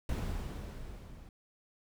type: noise with level ramp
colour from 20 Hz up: brown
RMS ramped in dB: -33 to -52 dBFS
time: 0.09-1.29 s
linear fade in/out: 2 ms
effects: none